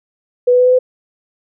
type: tone with pitch steps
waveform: sine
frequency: 492.7 / 496.4 / 500.2 / 503.9 / 507.7 Hz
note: B4 / B4 / B4 / B4 / B4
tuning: -4 / +9 / +22 / +35 / +48 cents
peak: -7 dBFS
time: 0.47-0.79 s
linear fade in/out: 10 ms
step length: 64 ms
effects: none